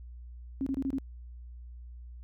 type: tone bursts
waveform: sine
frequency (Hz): 270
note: C#4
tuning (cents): -45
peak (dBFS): -28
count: 5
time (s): 0.61-0.984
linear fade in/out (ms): 0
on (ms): 54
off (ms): 26
effects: added 60 Hz sine -43 dBFS peak until 2.23 s